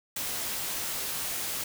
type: noise with comb filter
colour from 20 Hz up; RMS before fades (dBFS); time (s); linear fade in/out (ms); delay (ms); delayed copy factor
white; -33; 0.16-1.64; 5; 17; -0.5
effects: none